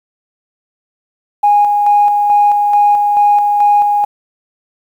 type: tone with tremolo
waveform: sine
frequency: 824 Hz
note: G#5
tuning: 14 cents flat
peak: -5 dBFS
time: 1.43-4.05 s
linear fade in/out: 10 ms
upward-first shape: square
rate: 2.3 Hz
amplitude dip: 35%
effects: tanh soft clip ceiling -1 dBFS + 7-bit